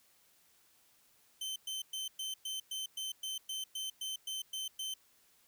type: tone bursts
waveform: sawtooth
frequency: 3084 Hz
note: G7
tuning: 29 cents flat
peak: -34 dBFS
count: 14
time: 1.41-4.94 s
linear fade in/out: 5 ms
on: 150 ms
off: 110 ms
effects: white hiss -68 dBFS RMS until 5.47 s